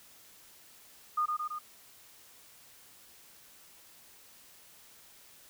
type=tone with echo; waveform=sine; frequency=1224 Hz; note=D#6; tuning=29 cents flat; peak=-26 dBFS; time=1.17-1.26 s; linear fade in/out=10 ms; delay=110 ms; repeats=3; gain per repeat=-3 dB; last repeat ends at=1.59 s; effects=white hiss -57 dBFS RMS until 5.49 s